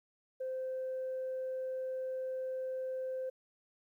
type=tone; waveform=sine; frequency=519 Hz; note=C5; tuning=14 cents flat; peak=-34 dBFS; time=0.4-3.3 s; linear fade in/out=10 ms; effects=tanh soft clip ceiling -32 dBFS + 12-bit